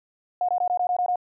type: tone bursts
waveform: sine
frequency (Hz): 720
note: F#5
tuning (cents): -47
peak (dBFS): -20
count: 8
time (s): 0.41-1.158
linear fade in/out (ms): 2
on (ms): 76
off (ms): 20
effects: none